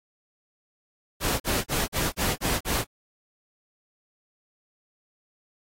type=noise bursts; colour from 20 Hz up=pink; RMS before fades=-26 dBFS; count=7; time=1.2-2.846 s; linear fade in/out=50 ms; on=200 ms; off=41 ms; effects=AAC 48 kbps